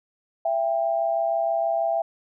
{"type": "tone pair together", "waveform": "sine", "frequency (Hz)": [667.7, 794], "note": ["E5", "G5"], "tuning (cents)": [22, 22], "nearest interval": "minor third", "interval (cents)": 300, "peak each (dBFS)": [-22, -26], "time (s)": [0.45, 2.02], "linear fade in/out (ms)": 5, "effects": []}